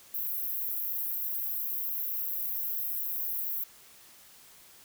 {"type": "high-pass noise", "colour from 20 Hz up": "pink", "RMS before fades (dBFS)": -33, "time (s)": [0.14, 3.64], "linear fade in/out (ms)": 5, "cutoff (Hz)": 12000, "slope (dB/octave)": 96, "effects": ["white hiss -55 dBFS RMS until 4.84 s"]}